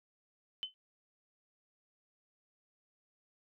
sine tone with exponential decay, 3046 Hz, F#7, 50 cents sharp, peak -31 dBFS, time 0.63-0.74 s, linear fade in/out 0 ms, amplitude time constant 22 ms, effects none

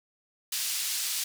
pink band-pass noise, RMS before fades -31 dBFS, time 0.52-1.24 s, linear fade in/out 5 ms, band 3800 to 15000 Hz, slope 12 dB/octave, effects none

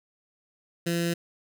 15% pulse tone with notch filter, 170.3 Hz, F3, 43 cents flat, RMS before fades -27 dBFS, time 0.86-1.14 s, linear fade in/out 10 ms, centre 840 Hz, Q 0.67, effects none

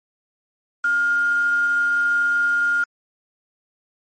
sine tone with quantisation, 1414 Hz, F6, 21 cents sharp, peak -16 dBFS, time 0.84-2.84 s, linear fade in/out 5 ms, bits 6, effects MP3 32 kbps

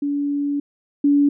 sine tone pair in turn, 286.2 / 286.2 Hz, D4 / D4, -45 / -45 cents, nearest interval unison, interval 0 cents, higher neither, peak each -19 / -12 dBFS, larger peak second, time 0.02-0.6 / 1.04-1.29 s, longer first, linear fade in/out 5 ms, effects none

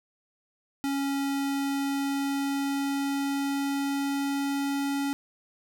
square tone with pitch glide, 277.2 to 279.3 Hz, C#4 to C#4, 0 to +13 cents, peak -27 dBFS, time 0.84-5.13 s, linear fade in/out 0 ms, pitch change +13 cents, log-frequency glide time 1.34-4.9 s, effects none

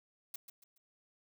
blue noise with echo, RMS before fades -42 dBFS, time 0.34-0.36 s, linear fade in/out 5 ms, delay 140 ms, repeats 3, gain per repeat -9 dB, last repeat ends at 0.78 s, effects none

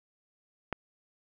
click, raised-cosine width 0.5 ms, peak -16 dBFS, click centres 0.727 s, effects none

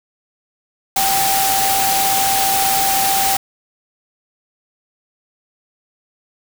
sine tone in noise, 780 Hz, G5, 9 cents flat, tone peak -17 dBFS, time 0.96-3.37 s, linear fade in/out 5 ms, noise white, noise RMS -18 dBFS, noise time 0.96-3.37 s, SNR -2 dB, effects none

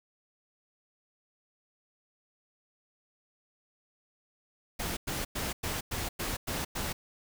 pink noise bursts, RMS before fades -34 dBFS, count 8, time 4.79-6.93 s, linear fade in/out 10 ms, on 180 ms, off 100 ms, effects none

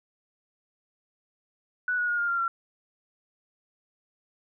sine tone with pitch steps, 1480 / 1456.3 / 1432.9 / 1409.9 / 1387.3 / 1365 Hz, F#6 / F#6 / F6 / F6 / F6 / F6, 0 / -28 / +44 / +16 / -12 / -40 cents, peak -24 dBFS, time 1.88-2.48 s, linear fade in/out 2 ms, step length 100 ms, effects none

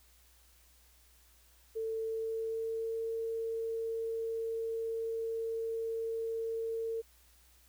sine tone with pitch glide, 446.2 to 453 Hz, A4 to A#4, +24 to -50 cents, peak -33 dBFS, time 1.75-7.02 s, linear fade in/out 20 ms, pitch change +26 cents, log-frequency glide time 2.03-3.1 s, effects added 60 Hz sine -64 dBFS peak until 7.68 s + white hiss -65 dBFS RMS until 7.68 s

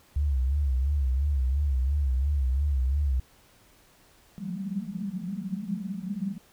sine tone with vibrato, 68.3 Hz, C#2, 25 cents flat, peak -22 dBFS, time 0.16-3.2 s, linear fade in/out 5 ms, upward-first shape sine, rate 2.9 Hz, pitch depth 130 cents each way
pink band-pass noise, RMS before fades -33 dBFS, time 4.38-6.38 s, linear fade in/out 0 ms, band 180 to 210 Hz, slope 96 dB/octave
effects pink hiss -59 dBFS RMS until 6.52 s

